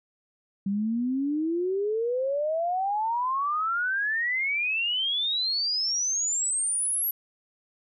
sine exponential sweep, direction up, 193.2 to 11840 Hz, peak -24 dBFS, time 0.66-7.11 s, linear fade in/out 5 ms, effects none

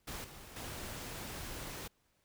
pink noise with level steps, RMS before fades -43 / -52 / -44 dBFS, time 0.07-1.88 s, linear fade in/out 10 ms, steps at 0.24 / 0.56 s, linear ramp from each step 5 ms, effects pink hiss -75 dBFS RMS until 2.24 s

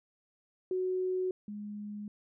sine tone pair in turn, 370 / 207.7 Hz, F#4 / G#3, 0 / 0 cents, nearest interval minor seventh, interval 1000 cents, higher first, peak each -29 / -38 dBFS, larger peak first, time 0.71-1.31 / 1.48-2.08 s, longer neither, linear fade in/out 2 ms, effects none

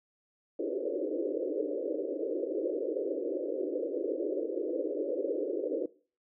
white band-pass noise, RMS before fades -33 dBFS, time 0.59-5.86 s, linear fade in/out 5 ms, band 290 to 560 Hz, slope 96 dB/octave, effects noise-tail reverb RT60 0.4 s tail -20 dB re dry

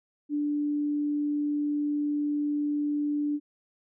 sine tone, 293.6 Hz, D4, in tune, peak -25 dBFS, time 0.29-3.4 s, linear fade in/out 50 ms, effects none

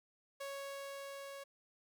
sawtooth tone with level ramp, 554.4 Hz, C#5, in tune, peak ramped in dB -38 to -43 dBFS, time 0.4-1.44 s, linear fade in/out 10 ms, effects none

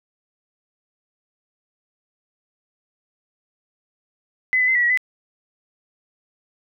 sine tone with pitch steps, 2023 / 2003 / 2061 / 1945 / 1915 / 2009 Hz, B6 / B6 / C7 / B6 / A#6 / B6, +41 / +24 / -27 / -27 / +46 / +29 cents, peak -15 dBFS, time 4.53-4.974 s, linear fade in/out 0 ms, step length 74 ms, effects none

